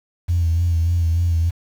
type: tone with vibrato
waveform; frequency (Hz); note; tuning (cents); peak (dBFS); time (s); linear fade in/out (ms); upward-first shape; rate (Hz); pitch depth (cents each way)
sine; 84.5; E2; +43; -14; 0.28-1.51; 20; sine; 3.4; 48
effects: tanh soft clip ceiling -10 dBFS + 7-bit